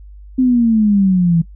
sine exponential sweep, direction down, 261.6 to 163.2 Hz, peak -9 dBFS, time 0.38-1.42 s, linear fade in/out 10 ms, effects noise-tail reverb RT60 0.1 s tail -20 dB re dry + added 50 Hz sine -34 dBFS peak until 1.55 s

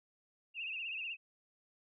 sine tone with vibrato, 2665 Hz, E7, 18 cents sharp, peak -38 dBFS, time 0.54-1.17 s, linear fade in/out 50 ms, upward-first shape triangle, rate 16 Hz, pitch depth 120 cents each way, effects none

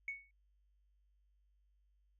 sine tone with exponential decay, 2219 Hz, C#7, 1 cent sharp, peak -35 dBFS, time 0.08-0.31 s, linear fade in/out 2 ms, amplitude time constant 50 ms, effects tanh soft clip ceiling -31 dBFS + added 50 Hz sine -70 dBFS peak until 2.19 s

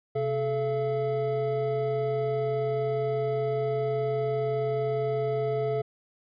triangle tone cluster, 131 / 432.5 / 676 Hz, C3 / A4 / E5, +2 / -30 / +43 cents, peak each -30 / -25 / -30 dBFS, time 0.15-5.82 s, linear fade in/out 10 ms, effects resampled to 11025 Hz

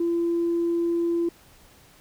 sine tone, 340 Hz, F4, 46 cents flat, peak -20 dBFS, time 0-1.29 s, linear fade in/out 5 ms, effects tanh soft clip ceiling -17 dBFS + pink hiss -54 dBFS RMS until 2 s

